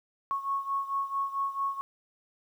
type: beating tone pair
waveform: sine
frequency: 1100 / 1104.5 Hz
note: C#6 / C#6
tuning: -14 / -7 cents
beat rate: 4.5 Hz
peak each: -30 / -34 dBFS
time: 0.31-1.81 s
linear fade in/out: 0 ms
effects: 10-bit